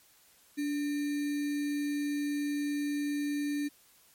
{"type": "tone with sample-and-hold", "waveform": "sine", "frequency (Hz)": 290, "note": "D4", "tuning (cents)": -22, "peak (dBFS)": -29, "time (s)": [0.57, 3.69], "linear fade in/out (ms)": 20, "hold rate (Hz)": 2100, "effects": ["white hiss -62 dBFS RMS until 4.14 s", "MP3 64 kbps"]}